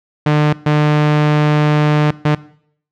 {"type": "tone bursts at uneven times", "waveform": "sawtooth", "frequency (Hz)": 150, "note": "D3", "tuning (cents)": 37, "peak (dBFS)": -6, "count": 3, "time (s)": [[0.26, 0.53], [0.66, 2.11], [2.25, 2.35]], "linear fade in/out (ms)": 5, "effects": ["noise-tail reverb RT60 0.6 s tail -19 dB re dry", "low-pass 3000 Hz 12 dB/octave"]}